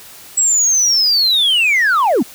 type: linear sweep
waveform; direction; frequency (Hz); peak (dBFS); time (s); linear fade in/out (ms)
sine; down; 7790 to 188.4; -8; 0.37-2.23; 10
effects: tanh soft clip ceiling -9 dBFS + white hiss -38 dBFS RMS until 2.34 s